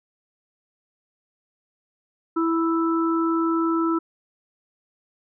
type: harmonic tone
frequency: 329.6 Hz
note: E4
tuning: in tune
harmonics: 1 / 3 / 4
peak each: -20 / -32 / -26 dBFS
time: 2.36-3.99 s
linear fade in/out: 10 ms
effects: none